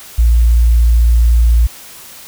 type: tone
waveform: sine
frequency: 58 Hz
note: A#1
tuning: 8 cents flat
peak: -5 dBFS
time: 0.18-1.67 s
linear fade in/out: 10 ms
effects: tanh soft clip ceiling -1 dBFS + white hiss -35 dBFS RMS until 2.27 s